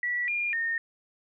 sine tone with pitch steps, 1948 / 2411 / 1835 Hz, B6 / D7 / A#6, -24 / +45 / -28 cents, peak -26 dBFS, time 0.03-0.78 s, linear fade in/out 2 ms, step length 250 ms, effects none

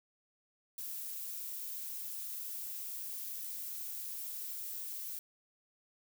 violet noise, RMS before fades -42 dBFS, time 0.78-5.19 s, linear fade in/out 2 ms, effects none

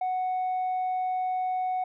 triangle tone with tanh clipping, 740 Hz, F#5, in tune, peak -26 dBFS, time 0.01-1.84 s, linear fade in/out 5 ms, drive 6 dB, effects none

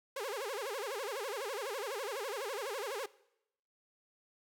sawtooth tone with vibrato, 471.8 Hz, A#4, 21 cents sharp, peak -33 dBFS, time 0.16-3.06 s, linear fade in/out 5 ms, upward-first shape sine, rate 12 Hz, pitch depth 300 cents each way, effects noise-tail reverb RT60 0.8 s tail -20 dB re dry

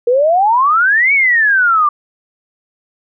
sine exponential two-way sweep, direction up then down, 466.2 to 2286 to 1163 Hz, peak -8 dBFS, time 0.07-1.89 s, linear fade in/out 5 ms, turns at 1.13 s, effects none

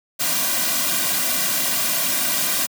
white noise with comb filter, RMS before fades -21 dBFS, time 0.19-2.67 s, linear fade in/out 20 ms, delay 2.3 ms, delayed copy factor -1, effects high-pass 150 Hz 12 dB/octave

